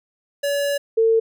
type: tone pair in turn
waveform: square / sine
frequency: 569 / 449.7 Hz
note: C#5 / A4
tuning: +45 / +38 cents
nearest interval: major third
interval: 407 cents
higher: first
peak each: -20 / -13 dBFS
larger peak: second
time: 0.43-0.78 / 0.97-1.2 s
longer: first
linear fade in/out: 10 ms
effects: none